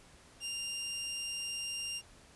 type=tone; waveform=20% pulse; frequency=2794 Hz; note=F7; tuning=in tune; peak=-32 dBFS; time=0.4-2.02 s; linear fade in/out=50 ms; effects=pink hiss -59 dBFS RMS until 2.35 s + resampled to 24000 Hz